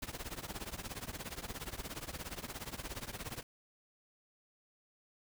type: noise with tremolo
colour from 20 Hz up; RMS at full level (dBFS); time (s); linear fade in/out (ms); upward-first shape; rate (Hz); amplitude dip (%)
pink; -40; 0.02-3.43; 5; triangle; 17; 95
effects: none